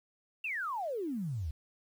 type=exponential sweep; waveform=sine; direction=down; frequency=2794 to 69.3 Hz; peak=-33 dBFS; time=0.44-1.51 s; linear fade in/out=5 ms; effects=10-bit